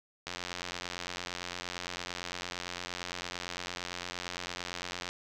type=click train; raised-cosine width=0.2 ms; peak=-19 dBFS; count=429; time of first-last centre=0.27-5.09 s; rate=88.8 Hz; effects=none